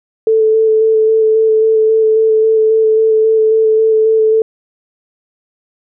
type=tone with vibrato; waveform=sine; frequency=440 Hz; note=A4; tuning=in tune; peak=-7 dBFS; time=0.27-4.42 s; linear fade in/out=2 ms; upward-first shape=square; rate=3.7 Hz; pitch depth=11 cents each way; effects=none